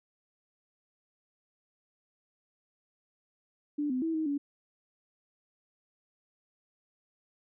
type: tone with pitch steps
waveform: sine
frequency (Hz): 293.8 / 255.3 / 325.4 / 315.5 / 284.9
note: D4 / C4 / E4 / D#4 / C#4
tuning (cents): +1 / -42 / -22 / +24 / +48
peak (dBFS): -28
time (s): 3.78-4.38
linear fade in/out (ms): 10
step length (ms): 120
effects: none